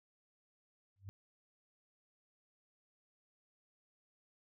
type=tone with exponential growth; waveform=sine; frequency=97.9 Hz; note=G2; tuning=2 cents flat; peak=-40 dBFS; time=0.96-1.09 s; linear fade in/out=0 ms; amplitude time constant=27 ms; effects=none